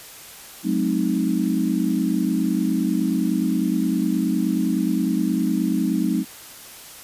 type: chord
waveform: sine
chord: F# diminished seventh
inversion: none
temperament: equal with one note detuned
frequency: 185 / 214.7 / 261.6 / 311.1 Hz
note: F#3 / A3 / C4 / Eb4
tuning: 0 / -42 / 0 / 0 cents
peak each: -24 dBFS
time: 0.63-6.25 s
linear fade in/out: 50 ms
effects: white hiss -41 dBFS RMS until 7.03 s + resampled to 32000 Hz